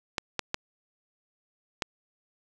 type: clicks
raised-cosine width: 0.2 ms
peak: -10 dBFS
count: 4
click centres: 0.182 / 0.393 / 0.544 / 1.822 s
effects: none